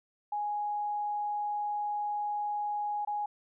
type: tone with dropouts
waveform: sine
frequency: 830.6 Hz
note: G#5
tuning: in tune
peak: -30 dBFS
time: 0.32-3.26 s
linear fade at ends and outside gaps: 5 ms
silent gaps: 3.05-3.073 s
effects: none